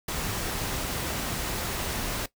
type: noise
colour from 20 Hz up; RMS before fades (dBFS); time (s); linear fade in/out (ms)
pink; -31; 0.08-2.26; 5
effects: noise-tail reverb RT60 0.1 s tail -17 dB re dry